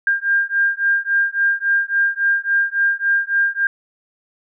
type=beating tone pair; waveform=sine; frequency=1600 / 1603.6 Hz; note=G6 / G6; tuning=+35 / +39 cents; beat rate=3.6 Hz; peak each=-18 dBFS; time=0.07-3.67 s; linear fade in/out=2 ms; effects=none